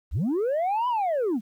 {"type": "linear two-way sweep", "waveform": "sine", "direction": "up then down", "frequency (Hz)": [41.2, 1010, 189.1], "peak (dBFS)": -20, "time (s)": [0.11, 1.41], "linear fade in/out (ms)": 50, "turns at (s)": 0.88, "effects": ["tanh soft clip ceiling -21 dBFS", "10-bit"]}